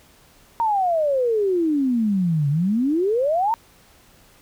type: exponential two-way sweep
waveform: sine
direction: down then up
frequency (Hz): 940 to 138.59 to 940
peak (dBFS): -17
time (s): 0.6-3.54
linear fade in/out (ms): 0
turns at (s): 2.49
effects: pink hiss -53 dBFS RMS until 4.41 s